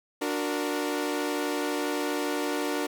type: chord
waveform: sawtooth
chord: D augmented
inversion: none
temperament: equal with one note detuned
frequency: 293.7 / 366 / 466.2 Hz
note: D4 / F#4 / A#4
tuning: 0 / -19 / 0 cents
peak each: -26 / -29 / -29 dBFS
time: 0.21-2.87 s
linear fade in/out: 10 ms
effects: none